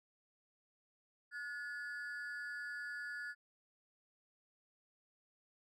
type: ring-modulated tone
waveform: triangle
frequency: 1580 Hz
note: G6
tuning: 13 cents sharp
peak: -37 dBFS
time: 1.31-3.35 s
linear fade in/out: 50 ms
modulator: 135 Hz
effects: none